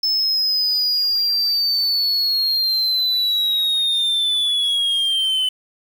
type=linear sweep; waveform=triangle; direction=down; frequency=5250 to 3019 Hz; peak=-15 dBFS; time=0.03-5.49 s; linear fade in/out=5 ms; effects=7-bit